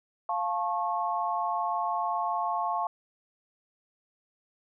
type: chord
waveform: sine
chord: F augmented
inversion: none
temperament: just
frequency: 698.5 / 873.1 / 1091.3 Hz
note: F5 / A5 / C#6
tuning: 0 / -14 / -27 cents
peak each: -31 dBFS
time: 0.29-2.87 s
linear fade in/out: 2 ms
effects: none